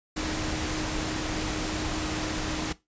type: tone in noise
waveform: sine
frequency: 311.1 Hz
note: D#4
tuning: in tune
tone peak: -34 dBFS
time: 0.16-2.73 s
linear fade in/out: 10 ms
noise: pink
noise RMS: -31 dBFS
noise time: 0.16-2.73 s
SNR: -6 dB
effects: noise-tail reverb RT60 0.2 s tail -18 dB re dry + resampled to 16000 Hz